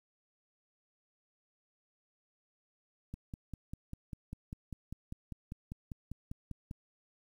click train, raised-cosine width 5 ms, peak -29 dBFS, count 19, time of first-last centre 3.14-6.711 s, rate 5.04 Hz, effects 10-bit

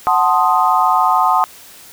sine chord, F# diminished seventh, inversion none, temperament equal, 740 / 880 / 1046.5 / 1244.5 Hz, F#5 / A5 / C6 / Eb6, 0 / 0 / 0 / 0 cents, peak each -16 dBFS, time 0.07-1.44 s, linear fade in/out 0 ms, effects white hiss -40 dBFS RMS until 1.92 s

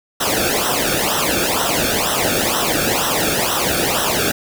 pink noise with flanger, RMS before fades -18 dBFS, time 0.2-4.32 s, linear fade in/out 10 ms, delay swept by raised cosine 0.43 to 1.02 ms, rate 2.1 Hz, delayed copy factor -0.9, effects none

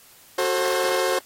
sawtooth chord, F# diminished, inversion none, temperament just, 370 / 444 / 532.8 Hz, F#4 / A4 / C5, 0 / +16 / +31 cents, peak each -21 / -24 / -19 dBFS, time 0.38-1.19 s, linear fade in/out 5 ms, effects white hiss -51 dBFS RMS until 1.25 s + AAC 48 kbps

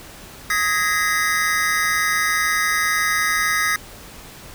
square tone cluster, 1257 / 1656 / 1877 / 2039 Hz, D#6 / G#6 / A#6 / C7, +17 / -5 / +11 / -45 cents, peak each -24 dBFS, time 0.5-3.76 s, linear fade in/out 2 ms, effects pink hiss -40 dBFS RMS until 4.54 s

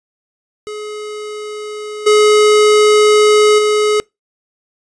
square tone with level steps, 422.7 Hz, G#4, 31 cents sharp, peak -24 / -7 / -11 dBFS, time 0.67-4 s, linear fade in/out 0 ms, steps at 2.06 / 3.58 s, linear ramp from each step 10 ms, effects noise-tail reverb RT60 0.2 s tail -26 dB re dry + resampled to 22050 Hz

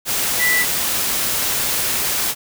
sine tone in noise, 1975.5 Hz, B6, in tune, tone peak -15 dBFS, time 0.38-0.66 s, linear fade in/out 50 ms, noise white, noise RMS -20 dBFS, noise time 0.05-2.35 s, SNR +2 dB, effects none

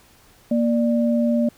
sine tone pair together, 234.7 / 590.7 Hz, A#3 / D5, +12 / +10 cents, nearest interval octave + major third, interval 1598 cents, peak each -17 / -23 dBFS, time 0.51-1.49 s, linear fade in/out 5 ms, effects pink hiss -53 dBFS RMS until 1.57 s

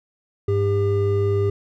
triangle tone pair together, 101.1 / 400.4 Hz, G#2 / G4, -46 / +37 cents, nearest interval 2 octaves, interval 2383 cents, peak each -18 dBFS, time 0.48-1.5 s, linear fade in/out 5 ms, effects none

